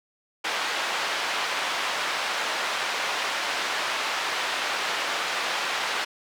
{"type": "band-pass noise", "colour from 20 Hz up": "pink", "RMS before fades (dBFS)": -28, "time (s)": [0.44, 6.05], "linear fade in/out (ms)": 10, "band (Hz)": [830, 4100], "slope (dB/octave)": 12, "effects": []}